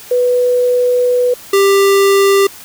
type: tone pair in turn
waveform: sine / square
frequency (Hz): 493.9 / 395.1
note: B4 / G4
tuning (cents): 0 / +14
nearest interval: major third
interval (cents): 386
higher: first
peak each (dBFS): -9 / -8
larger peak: second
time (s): 0.11-1.34 / 1.53-2.47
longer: first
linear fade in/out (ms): 5
effects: white hiss -35 dBFS RMS until 2.64 s